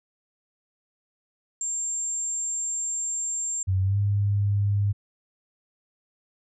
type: tone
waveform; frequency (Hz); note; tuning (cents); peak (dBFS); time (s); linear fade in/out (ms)
sine; 7390; A#8; -16; -26; 1.61-3.63; 2
type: tone with pitch glide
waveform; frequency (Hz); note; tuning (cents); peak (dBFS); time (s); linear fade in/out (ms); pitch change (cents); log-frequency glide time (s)
sine; 94.6 to 101.39; F#2 to G#2; +39 to -41; -20; 3.67-4.93; 20; +120; 3.82-3.98
effects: none